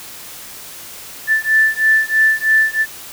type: beating tone pair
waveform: sine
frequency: 1760 / 1763.1 Hz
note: A6 / A6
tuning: 0 / +3 cents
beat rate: 3.1 Hz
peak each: -14 dBFS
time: 1.27-2.86 s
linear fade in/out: 50 ms
effects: white hiss -34 dBFS RMS until 3.12 s